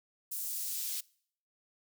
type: noise with high-pass filter sweep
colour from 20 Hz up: white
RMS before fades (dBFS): -37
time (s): 0.31-1.01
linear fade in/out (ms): 10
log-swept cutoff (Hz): 8500 to 3600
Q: 0.73
effects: noise-tail reverb RT60 0.6 s tail -24 dB re dry